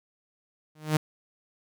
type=tone with exponential growth; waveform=sawtooth; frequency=154 Hz; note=D#3; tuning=17 cents flat; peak=-14 dBFS; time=0.75-0.97 s; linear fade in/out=5 ms; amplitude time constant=46 ms; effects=none